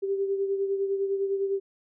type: beating tone pair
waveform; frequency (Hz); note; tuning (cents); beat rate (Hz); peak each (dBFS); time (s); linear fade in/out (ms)
sine; 392 / 401.9; G4 / G4; 0 / +43; 9.9; -25 / -34; 0.02-1.6; 20
effects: none